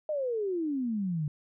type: exponential sweep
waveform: sine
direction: down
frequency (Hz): 627 to 143.5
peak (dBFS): -28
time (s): 0.09-1.28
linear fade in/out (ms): 2
effects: none